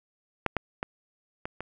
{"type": "clicks", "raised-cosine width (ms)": 0.5, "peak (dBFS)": [-9, -11, -15, -18, -20], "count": 5, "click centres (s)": [0.463, 0.567, 0.829, 1.455, 1.606], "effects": []}